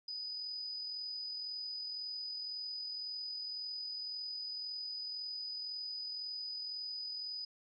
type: tone with amplitude modulation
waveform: sine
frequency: 4978 Hz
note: D#8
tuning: in tune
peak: -38 dBFS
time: 0.08-7.45 s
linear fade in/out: 5 ms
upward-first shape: sine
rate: 41.9 Hz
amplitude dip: 30%
effects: none